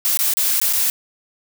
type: noise with dropouts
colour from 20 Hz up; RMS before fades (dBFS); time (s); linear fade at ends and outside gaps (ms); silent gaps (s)
blue; -18; 0.05-0.9; 0; 0.172-0.19 / 0.337-0.37 / 0.6-0.615 / 0.727-0.734
effects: none